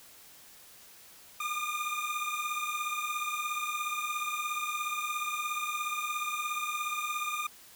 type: beating tone pair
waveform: 25% pulse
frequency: 1202 / 1219 Hz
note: D6 / D#6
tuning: +40 / -36 cents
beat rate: 17 Hz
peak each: -31 dBFS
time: 1.4-7.47 s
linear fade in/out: 5 ms
effects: white hiss -54 dBFS RMS until 7.75 s